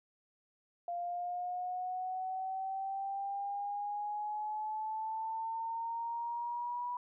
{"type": "exponential sweep", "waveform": "sine", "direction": "up", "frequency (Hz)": [694, 979], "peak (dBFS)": -35, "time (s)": [0.88, 6.97], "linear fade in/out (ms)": 2, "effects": []}